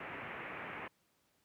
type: low-pass noise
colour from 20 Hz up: white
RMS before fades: -45 dBFS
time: 0-0.88 s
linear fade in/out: 5 ms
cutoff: 2500 Hz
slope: 48 dB/octave
effects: pink hiss -75 dBFS RMS until 1.44 s + high-pass 100 Hz 12 dB/octave